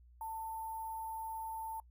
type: tone with sample-and-hold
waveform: sine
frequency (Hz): 891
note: A5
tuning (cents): +22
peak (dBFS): -39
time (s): 0.21-1.8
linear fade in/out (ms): 2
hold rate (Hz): 11025
effects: noise-tail reverb RT60 0.1 s tail -23 dB re dry + added 60 Hz sine -58 dBFS peak until 1.9 s